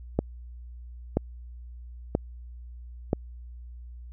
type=click train; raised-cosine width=2 ms; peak=-9 dBFS; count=4; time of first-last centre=0.19-3.131 s; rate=1.02 Hz; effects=added 60 Hz sine -40 dBFS peak until 4.12 s